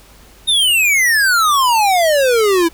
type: exponential sweep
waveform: square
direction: down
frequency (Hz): 3729 to 323.9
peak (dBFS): -11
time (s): 0.47-2.69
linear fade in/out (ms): 20
effects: added 50 Hz sine -45 dBFS peak until 2.73 s + pink hiss -45 dBFS RMS until 2.73 s